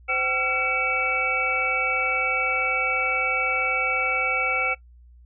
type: tone cluster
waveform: sine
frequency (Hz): 518 / 765 / 1364 / 2266 / 2637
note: C5 / G5 / F6 / C#7 / E7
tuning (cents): -17 / -42 / -41 / +37 / 0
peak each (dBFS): -32 / -31 / -27 / -24 / -29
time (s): 0.08-4.75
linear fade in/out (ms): 20
effects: noise-tail reverb RT60 0.1 s tail -18 dB re dry + added 60 Hz sine -47 dBFS peak until 5.25 s